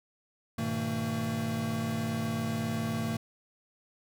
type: tone cluster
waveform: square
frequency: 102.8 / 122.6 / 159 / 226.5 Hz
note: G#2 / B2 / D#3 / A#3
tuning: -17 / -12 / +38 / -50 cents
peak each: -39 / -38 / -38 / -33 dBFS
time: 0.58-3.17 s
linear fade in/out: 5 ms
effects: none